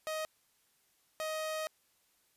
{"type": "tone bursts at uneven times", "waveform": "sawtooth", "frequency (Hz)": 627, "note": "D#5", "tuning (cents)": 13, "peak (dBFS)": -31, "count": 2, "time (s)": [[0.07, 0.25], [1.2, 1.67]], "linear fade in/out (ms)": 0, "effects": ["white hiss -72 dBFS RMS until 2.36 s", "resampled to 32000 Hz"]}